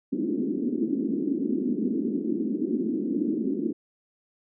white band-pass noise, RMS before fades -27 dBFS, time 0.12-3.73 s, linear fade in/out 10 ms, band 210 to 350 Hz, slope 48 dB/octave, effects none

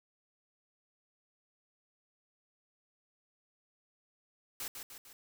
white noise with echo, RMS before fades -40 dBFS, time 4.6-4.68 s, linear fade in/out 2 ms, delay 150 ms, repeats 3, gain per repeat -5 dB, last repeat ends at 5.13 s, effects none

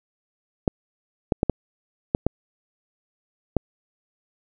clicks, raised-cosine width 2 ms, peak -5 dBFS, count 7, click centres 0.678 / 1.322 / 1.431 / 1.497 / 2.149 / 2.266 / 3.567 s, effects none

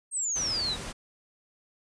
sine exponential sweep, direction down, 8630 to 3718 Hz, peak -27 dBFS, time 0.11-0.77 s, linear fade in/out 50 ms
pink noise, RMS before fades -38 dBFS, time 0.35-0.93 s, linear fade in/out 20 ms
effects resampled to 22050 Hz

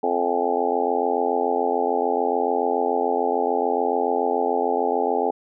harmonic tone with a mistuned harmonic, 86.9 Hz, F2, 8 cents flat, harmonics 3 / 4 / 5 / 6 / 7 / 8 / 9 / 10, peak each -30 / -30 / -24 / -30 / -30 / -29 / -25 / -28 dBFS, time 0.03-5.31 s, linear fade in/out 5 ms, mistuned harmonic 10, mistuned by -53 cents, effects none

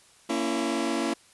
sawtooth chord, A# diminished, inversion none, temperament just, 233.1 / 279.7 / 335.6 Hz, A#3 / C#4 / E4, 0 / +16 / +31 cents, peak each -27 / -26 / -25 dBFS, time 0.29-1.14 s, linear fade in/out 10 ms, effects white hiss -57 dBFS RMS until 1.33 s + resampled to 24000 Hz

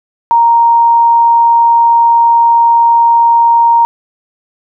sine tone, 932.3 Hz, A#5, in tune, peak -4 dBFS, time 0.31-3.85 s, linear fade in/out 0 ms, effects none

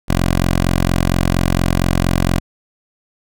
10% pulse tone, 44.31 Hz, F1, 26 cents sharp, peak -5 dBFS, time 0.08-2.4 s, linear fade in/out 20 ms, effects none

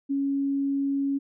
sine tone, 277.2 Hz, C#4, in tune, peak -23 dBFS, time 0.09-1.19 s, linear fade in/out 20 ms, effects none

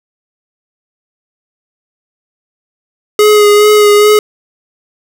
square tone with vibrato, 417.9 Hz, G#4, 11 cents sharp, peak -4 dBFS, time 3.19-4.19 s, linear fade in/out 2 ms, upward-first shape sine, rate 2.4 Hz, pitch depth 21 cents each way, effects none

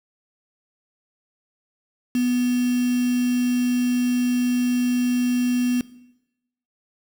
sine tone with quantisation, 246.9 Hz, B3, in tune, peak -18 dBFS, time 2.15-5.81 s, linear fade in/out 2 ms, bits 5, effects noise-tail reverb RT60 0.9 s tail -19 dB re dry

